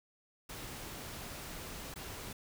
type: noise with dropouts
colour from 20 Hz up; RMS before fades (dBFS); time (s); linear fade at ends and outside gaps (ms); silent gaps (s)
pink; -45; 0.49-2.33; 5; 1.941-1.958
effects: none